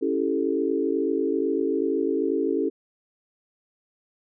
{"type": "chord", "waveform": "sine", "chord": "A dominant seventh", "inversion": "first", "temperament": "equal", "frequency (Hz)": [277.2, 329.6, 392, 440], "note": ["C#4", "E4", "G4", "A4"], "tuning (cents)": [0, 0, 0, 0], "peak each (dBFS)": -27, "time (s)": [0.01, 2.7], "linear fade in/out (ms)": 20, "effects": []}